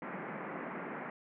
pink band-pass noise, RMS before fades -42 dBFS, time 0.02-1.1 s, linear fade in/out 2 ms, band 160 to 2200 Hz, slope 48 dB/octave, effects none

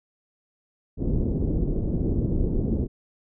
pink low-pass noise, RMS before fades -24 dBFS, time 0.97-2.88 s, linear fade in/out 50 ms, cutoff 390 Hz, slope 24 dB/octave, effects none

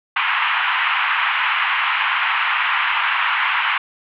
pink band-pass noise, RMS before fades -19 dBFS, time 0.16-3.78 s, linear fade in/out 5 ms, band 920 to 3000 Hz, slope 48 dB/octave, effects none

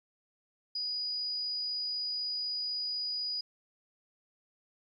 sine tone, 4922 Hz, D#8, 20 cents flat, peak -32 dBFS, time 0.75-3.41 s, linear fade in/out 5 ms, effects 12-bit

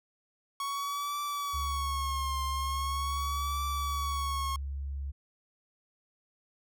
45% pulse tone with vibrato, 1108.7 Hz, C#6, in tune, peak -32 dBFS, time 0.6-4.56 s, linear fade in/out 2 ms, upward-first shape triangle, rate 0.41 Hz, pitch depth 86 cents each way
sine tone, 69.3 Hz, C#2, in tune, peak -33 dBFS, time 1.53-5.12 s, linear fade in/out 20 ms
effects none

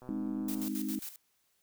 click train, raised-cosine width 1 ms, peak -38 dBFS, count 84, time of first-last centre 0.02-0.679 s, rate 126 Hz
sine chord, Ab major, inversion none, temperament equal, 207.7 / 261.6 / 311.1 Hz, Ab3 / C4 / Eb4, 0 / 0 / 0 cents, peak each -37 dBFS, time 0.09-0.99 s, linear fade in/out 0 ms
blue noise with tremolo, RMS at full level -41 dBFS, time 0.48-1.16 s, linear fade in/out 5 ms, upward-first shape square, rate 7.4 Hz, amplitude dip 70%
effects white hiss -74 dBFS RMS until 1.62 s

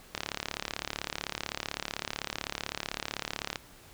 click train, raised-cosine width 0.2 ms, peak -14 dBFS, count 123, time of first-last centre 0.15-3.558 s, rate 35.8 Hz, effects pink hiss -54 dBFS RMS until 3.93 s

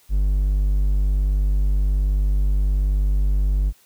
triangle tone, 49.37 Hz, G1, 13 cents sharp, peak -14 dBFS, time 0.09-3.73 s, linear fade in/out 50 ms, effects white hiss -56 dBFS RMS until 3.85 s

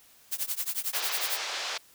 blue noise with tremolo, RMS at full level -28 dBFS, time 0.31-1.39 s, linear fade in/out 20 ms, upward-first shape triangle, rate 11 Hz, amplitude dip 100%
white band-pass noise, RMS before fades -34 dBFS, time 0.93-1.78 s, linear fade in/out 10 ms, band 490 to 5500 Hz, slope 24 dB/octave
effects white hiss -58 dBFS RMS until 1.94 s

